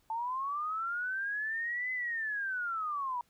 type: linear two-way sweep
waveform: sine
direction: up then down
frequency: 880 to 2035 to 948 Hz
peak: -32 dBFS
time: 0.1-3.21 s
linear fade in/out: 2 ms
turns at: 1.92 s
effects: pink hiss -71 dBFS RMS until 3.29 s